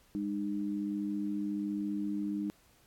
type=tone pair together; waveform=sine; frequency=203.3 / 304.6 Hz; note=G#3 / D#4; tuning=-37 / -37 cents; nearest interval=perfect fifth; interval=700 cents; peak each=-35 / -34 dBFS; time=0.15-2.5 s; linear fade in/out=0 ms; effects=pink hiss -65 dBFS RMS until 2.86 s + AAC 64 kbps